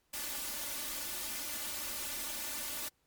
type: noise with comb filter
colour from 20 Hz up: white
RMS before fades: -39 dBFS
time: 0.13-2.89 s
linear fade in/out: 10 ms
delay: 3.4 ms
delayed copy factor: +1
effects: pink hiss -75 dBFS RMS until 3.06 s + MP3 96 kbps